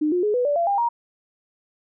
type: tone with pitch steps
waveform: sine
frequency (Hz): 303.9 / 357.2 / 420 / 493.7 / 580.4 / 682.2 / 802 / 942.8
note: D#4 / F4 / G#4 / B4 / D5 / F5 / G5 / A#5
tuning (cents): -41 / +39 / +19 / -1 / -21 / -41 / +39 / +19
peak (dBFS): -18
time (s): 0.01-0.89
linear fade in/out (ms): 10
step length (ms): 110
effects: none